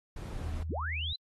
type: noise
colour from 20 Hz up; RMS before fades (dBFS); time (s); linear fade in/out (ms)
brown; -39; 0.16-0.63; 5
type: tone with vibrato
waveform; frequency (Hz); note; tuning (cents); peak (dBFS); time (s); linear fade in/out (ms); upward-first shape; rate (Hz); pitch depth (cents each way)
sine; 79.2; D#2; +31; -34; 0.41-1.13; 5; square; 4.8; 23
type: linear sweep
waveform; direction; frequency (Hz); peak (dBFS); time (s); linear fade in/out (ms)
sine; up; 69.3 to 4100; -34; 0.69-1.16; 5
effects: AAC 32 kbps